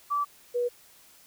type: tone pair in turn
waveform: sine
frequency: 1158 / 485.6 Hz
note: D6 / B4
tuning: -25 / -29 cents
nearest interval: octave + minor third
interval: 1504 cents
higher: first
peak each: -24 dBFS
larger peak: neither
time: 0.1-0.25 / 0.54-0.69 s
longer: neither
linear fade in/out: 20 ms
effects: white hiss -56 dBFS RMS until 1.26 s